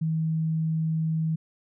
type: tone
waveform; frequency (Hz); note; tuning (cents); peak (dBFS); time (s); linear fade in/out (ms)
sine; 160; D#3; +49; -23; 0.01-1.36; 10
effects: none